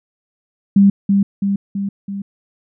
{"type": "tone with echo", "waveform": "sine", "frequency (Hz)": 198.5, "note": "G3", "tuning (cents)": 22, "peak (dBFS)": -6, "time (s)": [0.76, 0.9], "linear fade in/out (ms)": 5, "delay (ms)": 330, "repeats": 4, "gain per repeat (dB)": -4, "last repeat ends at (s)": 2.22, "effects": []}